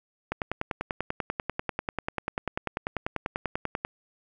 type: click train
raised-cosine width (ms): 0.5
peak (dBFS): -13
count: 37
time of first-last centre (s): 0.32-3.849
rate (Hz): 10.2
effects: none